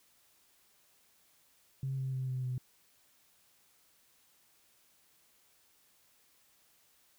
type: tone with pitch steps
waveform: sine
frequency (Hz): 134.2 / 132.28 / 130.38 / 128.51 / 126.67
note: C3 / C3 / C3 / C3 / B2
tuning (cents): +44 / +19 / -6 / -31 / +44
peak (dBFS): -32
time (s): 1.83-2.58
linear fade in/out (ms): 2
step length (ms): 150
effects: tanh soft clip ceiling -28 dBFS + white hiss -68 dBFS RMS until 7.18 s